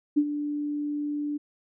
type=tone with ADSR envelope; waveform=sine; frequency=293.7 Hz; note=D4; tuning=in tune; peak=-16 dBFS; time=0.16-1.38 s; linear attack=18 ms; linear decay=62 ms; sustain=-11 dB; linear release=16 ms; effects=none